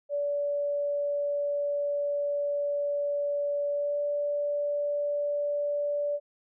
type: tone with pitch glide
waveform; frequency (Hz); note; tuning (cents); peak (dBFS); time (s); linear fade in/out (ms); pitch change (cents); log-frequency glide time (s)
sine; 576 to 581; D5 to D5; -34 to -19; -26; 0.09-6.2; 50; +15; 3.7-4
effects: none